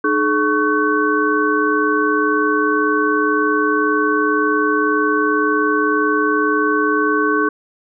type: tone cluster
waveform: sine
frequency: 303.8 / 425.7 / 1116 / 1519 Hz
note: D#4 / G#4 / C#6 / F#6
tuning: -41 / +43 / +11 / +45 cents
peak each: -19 dBFS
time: 0.04-7.49 s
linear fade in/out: 5 ms
effects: none